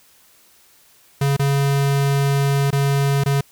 square tone with dropouts, 139.6 Hz, C#3, 13 cents sharp, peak -16 dBFS, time 1.21-3.41 s, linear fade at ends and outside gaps 5 ms, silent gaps 1.366-1.394 / 2.706-2.727 / 3.238-3.259 s, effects white hiss -53 dBFS RMS until 3.51 s

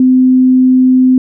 sine tone, 256.5 Hz, C4, 34 cents flat, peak -4 dBFS, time 0-1.18 s, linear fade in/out 2 ms, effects none

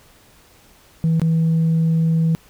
sine tone with dropouts, 162.8 Hz, E3, 21 cents flat, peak -12 dBFS, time 1.04-2.35 s, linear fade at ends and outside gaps 0 ms, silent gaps 1.197-1.217 s, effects tanh soft clip ceiling -12 dBFS + pink hiss -51 dBFS RMS until 2.49 s

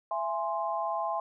sine chord, E augmented, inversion none, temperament equal with one note detuned, 669.2 / 830.6 / 1046.5 Hz, E5 / G#5 / B#5, +26 / 0 / 0 cents, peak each -33 dBFS, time 0.11-1.2 s, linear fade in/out 2 ms, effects none

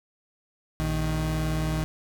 35% pulse tone pair together, 58.61 / 156.6 Hz, A#1 / D#3, +10 / +11 cents, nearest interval octave + perfect fourth, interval 1701 cents, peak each -27 / -25 dBFS, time 0.8-1.84 s, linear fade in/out 0 ms, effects none

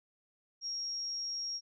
sine tone, 5588 Hz, F8, in tune, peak -35 dBFS, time 0.61-1.61 s, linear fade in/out 50 ms, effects none

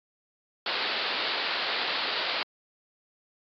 white low-pass noise, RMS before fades -29 dBFS, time 0.66-2.43 s, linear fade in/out 2 ms, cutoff 4700 Hz, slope 96 dB/octave, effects high-pass 400 Hz 12 dB/octave + MP3 96 kbps

